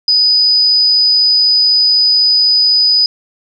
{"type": "tone", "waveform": "sine", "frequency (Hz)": 4978, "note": "D#8", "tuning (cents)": 0, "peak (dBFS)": -7, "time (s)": [0.08, 3.06], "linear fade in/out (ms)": 2, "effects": ["8-bit"]}